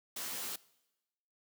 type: noise with comb filter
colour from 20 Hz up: white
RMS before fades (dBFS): -40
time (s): 0.16-0.56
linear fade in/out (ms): 5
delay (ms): 15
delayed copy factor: +0.85
effects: noise-tail reverb RT60 1.0 s tail -22 dB re dry + high-pass 150 Hz 12 dB/octave